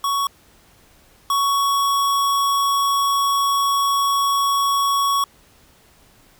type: tone pair in turn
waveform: square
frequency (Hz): 1116 / 1116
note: C#6 / C#6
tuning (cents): +11 / +11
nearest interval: unison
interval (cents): 0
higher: neither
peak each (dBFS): -19 / -17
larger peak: second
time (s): 0.04-0.27 / 1.3-5.24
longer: second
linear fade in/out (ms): 2
effects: pink hiss -53 dBFS RMS until 6.39 s